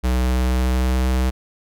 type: tone with pitch glide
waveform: square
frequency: 62.8 to 63.86 Hz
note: B1 to C2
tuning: +30 to -41 cents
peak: -17 dBFS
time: 0.03-1.31 s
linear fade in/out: 20 ms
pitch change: +29 cents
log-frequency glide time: 0.2-1.12 s
effects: none